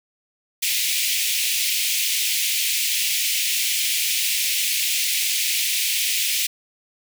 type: high-pass noise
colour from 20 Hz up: pink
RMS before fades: -22 dBFS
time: 0.62-6.47 s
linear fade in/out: 10 ms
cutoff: 2200 Hz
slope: 48 dB/octave
effects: none